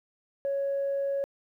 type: tone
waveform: sine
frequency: 555 Hz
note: C#5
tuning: 2 cents sharp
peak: -25 dBFS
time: 0.45-1.24 s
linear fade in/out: 0 ms
effects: tanh soft clip ceiling -23 dBFS + 11-bit